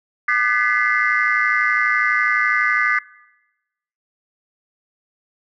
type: tone cluster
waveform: sine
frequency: 1207 / 1515 / 1708 / 1971 / 2083 Hz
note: D6 / F#6 / G#6 / B6 / C7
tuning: +47 / +40 / +48 / -4 / -8 cents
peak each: -21 dBFS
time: 0.28-2.99 s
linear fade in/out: 5 ms
effects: noise-tail reverb RT60 1.0 s tail -22 dB re dry + tanh soft clip ceiling -6 dBFS